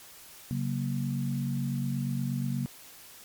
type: chord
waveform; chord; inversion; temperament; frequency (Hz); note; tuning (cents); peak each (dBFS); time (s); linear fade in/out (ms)
sine; F# major; second; equal with one note detuned; 136.37 / 185 / 233.1; C#3 / F#3 / A#3; -28 / 0 / 0; -30 / -35 / -33; 0.51-2.66; 0
effects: white hiss -50 dBFS RMS until 3.24 s + MP3 96 kbps